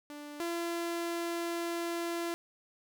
sawtooth tone pair in turn, 293.7 / 340 Hz, D4 / F4, 0 / -46 cents, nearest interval minor third, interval 254 cents, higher second, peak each -39 / -29 dBFS, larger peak second, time 0.1-0.4 / 0.4-2.34 s, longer second, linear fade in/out 0 ms, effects none

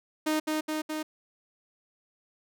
sawtooth tone with echo, 309.4 Hz, D#4, 10 cents flat, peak -21 dBFS, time 0.26-0.4 s, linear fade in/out 10 ms, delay 210 ms, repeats 3, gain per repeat -2 dB, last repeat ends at 1.03 s, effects none

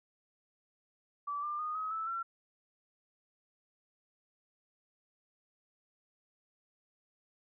sine tone with pitch steps, 1156 / 1193.3 / 1231.8 / 1271.6 / 1312.6 / 1355 Hz, D6 / D6 / D#6 / D#6 / E6 / E6, -28 / +27 / -18 / +37 / -8 / +47 cents, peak -34 dBFS, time 1.27-2.23 s, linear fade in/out 10 ms, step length 160 ms, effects none

